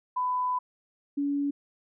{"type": "tone pair in turn", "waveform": "sine", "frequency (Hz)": [1000, 284.2], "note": ["B5", "C#4"], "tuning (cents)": [21, 43], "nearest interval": "octave + minor seventh", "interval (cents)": 2178, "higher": "first", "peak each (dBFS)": -25, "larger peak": "neither", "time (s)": [[0.16, 0.59], [1.17, 1.51]], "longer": "first", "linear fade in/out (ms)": 10, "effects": []}